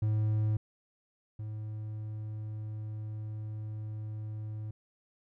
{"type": "tone pair in turn", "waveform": "triangle", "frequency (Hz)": [107.6, 107.6], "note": ["A2", "A2"], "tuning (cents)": [-38, -38], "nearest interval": "unison", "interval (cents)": 0, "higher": "neither", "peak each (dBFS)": [-24, -34], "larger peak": "first", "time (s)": [[0.02, 0.57], [1.39, 4.71]], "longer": "second", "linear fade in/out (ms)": 5, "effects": []}